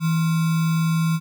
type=tone with sample-and-hold; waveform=sine; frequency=163.3 Hz; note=E3; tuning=16 cents flat; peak=-17 dBFS; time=0-1.2 s; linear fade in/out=50 ms; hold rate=1225 Hz; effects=none